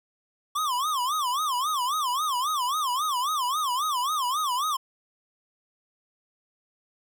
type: tone with vibrato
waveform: square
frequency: 1108.7 Hz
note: C#6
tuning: in tune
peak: -25 dBFS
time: 0.55-4.77 s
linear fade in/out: 10 ms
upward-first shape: sine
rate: 3.7 Hz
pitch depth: 230 cents each way
effects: none